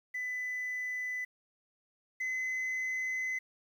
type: tone pair in turn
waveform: sine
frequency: 2000 / 2034 Hz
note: B6 / C7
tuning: +21 / -50 cents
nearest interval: unison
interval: 29 cents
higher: second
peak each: -32 / -29 dBFS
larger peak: second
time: 0.14-1.25 / 2.2-3.39 s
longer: second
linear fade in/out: 10 ms
effects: tanh soft clip ceiling -31 dBFS + 10-bit